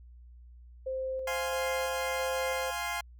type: tone with tremolo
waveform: sine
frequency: 523.3 Hz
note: C5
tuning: in tune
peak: -31 dBFS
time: 0.86-2.71 s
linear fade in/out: 10 ms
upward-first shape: square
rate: 1.5 Hz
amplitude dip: 25%
type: chord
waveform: 20% pulse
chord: F minor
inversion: none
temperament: equal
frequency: 698.5 / 830.6 / 1046.5 Hz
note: F5 / Ab5 / C6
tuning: 0 / 0 / 0 cents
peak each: -32 dBFS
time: 1.27-3.01 s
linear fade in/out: 5 ms
effects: added 60 Hz sine -49 dBFS peak until 3.19 s